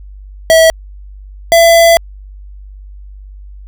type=tone pair in turn; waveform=square; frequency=649 / 670.7 Hz; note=E5 / E5; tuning=-27 / +30 cents; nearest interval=minor second; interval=57 cents; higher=second; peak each=-4 dBFS; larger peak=neither; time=0.5-0.7 / 1.52-1.97 s; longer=second; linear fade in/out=0 ms; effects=added 49 Hz sine -29 dBFS peak until 3.67 s